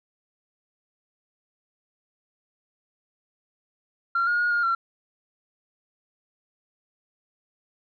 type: tone with pitch steps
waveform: sine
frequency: 1376 / 1430 / 1439 / 1419 / 1361 Hz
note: F6 / F6 / F#6 / F6 / F6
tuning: -26 / +41 / -49 / +27 / -45 cents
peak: -19 dBFS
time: 4.15-4.75 s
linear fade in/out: 5 ms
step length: 120 ms
effects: tanh soft clip ceiling -17 dBFS